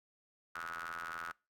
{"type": "ring-modulated tone", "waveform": "sawtooth", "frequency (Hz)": 83.5, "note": "E2", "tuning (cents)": 23, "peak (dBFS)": -34, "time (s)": [0.55, 1.32], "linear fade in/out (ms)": 5, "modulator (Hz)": 1370, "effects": ["noise-tail reverb RT60 0.3 s tail -24 dB re dry"]}